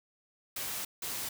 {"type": "noise bursts at uneven times", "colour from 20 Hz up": "white", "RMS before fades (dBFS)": -37, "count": 2, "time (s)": [[0.56, 0.85], [1.02, 1.29]], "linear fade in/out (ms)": 5, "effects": []}